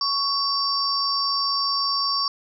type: tone cluster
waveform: sine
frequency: 1114 / 4689 / 5440 Hz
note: C#6 / D8 / F8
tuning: +8 / -4 / -46 cents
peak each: -25 dBFS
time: 0.01-2.28 s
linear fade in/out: 2 ms
effects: none